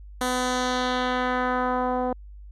10% pulse tone with low-pass filter sweep, 251.6 Hz, B3, 32 cents sharp, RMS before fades -25 dBFS, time 0.21-2.13 s, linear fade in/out 2 ms, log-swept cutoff 11000 to 650 Hz, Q 1.3, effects added 50 Hz sine -40 dBFS peak until 2.51 s

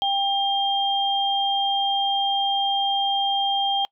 sine tone pair together, 792 / 3200 Hz, G5 / G7, +18 / +35 cents, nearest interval 2 octaves, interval 2417 cents, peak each -22 / -22 dBFS, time 0.02-3.85 s, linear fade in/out 0 ms, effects noise-tail reverb RT60 0.1 s tail -25 dB re dry

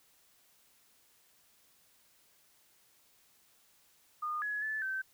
sine tone with pitch steps, 1221 / 1687 / 1741 / 1546 Hz, D#6 / G#6 / A6 / G6, -33 / +27 / -19 / -24 cents, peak -33 dBFS, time 4.22-5.02 s, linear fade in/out 10 ms, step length 200 ms, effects white hiss -67 dBFS RMS until 5.13 s

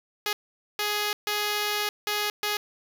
5% pulse tone bursts at uneven times, 417 Hz, G#4, 7 cents sharp, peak -14 dBFS, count 5, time 0.26-0.33 / 0.79-1.13 / 1.27-1.89 / 2.07-2.3 / 2.43-2.57 s, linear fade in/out 2 ms, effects none

